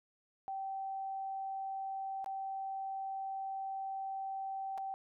sine tone with dropouts, 775 Hz, G5, 20 cents flat, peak -37 dBFS, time 0.48-4.94 s, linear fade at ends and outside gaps 0 ms, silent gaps 2.244-2.261 / 4.777-4.781 s, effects none

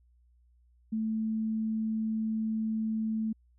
sine tone, 220 Hz, A3, in tune, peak -28 dBFS, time 0.92-3.33 s, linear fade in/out 10 ms, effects added 60 Hz sine -61 dBFS peak until 3.58 s

